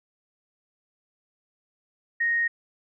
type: tone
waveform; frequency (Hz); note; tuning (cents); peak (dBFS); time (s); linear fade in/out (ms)
sine; 1864.7; A#6; 0; -21; 2.2-2.48; 10
effects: none